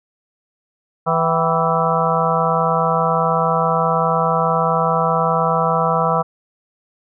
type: harmonic tone with a mistuned harmonic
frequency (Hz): 164.81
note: E3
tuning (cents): 0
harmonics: 1 / 3 / 4 / 5 / 6 / 7 / 8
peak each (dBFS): -22 / -22 / -22 / -22 / -22 / -22 / -22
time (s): 1.06-6.23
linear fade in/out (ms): 20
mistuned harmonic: 5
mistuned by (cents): -100
effects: none